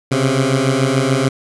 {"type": "beating tone pair", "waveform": "15% pulse", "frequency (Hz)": [130, 136.9], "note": ["C3", "C#3"], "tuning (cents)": [-11, -21], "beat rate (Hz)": 6.9, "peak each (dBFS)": -10, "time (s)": [0.11, 1.29], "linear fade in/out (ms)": 10, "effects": ["resampled to 24000 Hz"]}